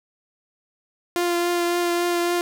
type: tone with vibrato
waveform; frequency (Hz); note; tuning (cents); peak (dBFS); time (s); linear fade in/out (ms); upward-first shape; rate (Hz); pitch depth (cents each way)
sawtooth; 347.8; F4; -7; -16; 1.16-2.41; 0; triangle; 3.6; 16
effects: none